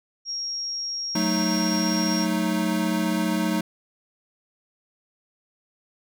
sine tone, 5588 Hz, F8, in tune, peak -27 dBFS, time 0.25-2.27 s, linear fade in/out 50 ms
square chord, D# diminished, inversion first, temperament equal, 185 / 220 / 311.1 Hz, F#3 / A3 / D#4, 0 / 0 / 0 cents, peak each -27 dBFS, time 1.15-3.61 s, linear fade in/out 5 ms
effects none

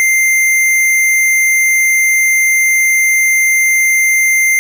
square tone, 2093 Hz, C7, in tune, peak -9 dBFS, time 0-4.59 s, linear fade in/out 0 ms, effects none

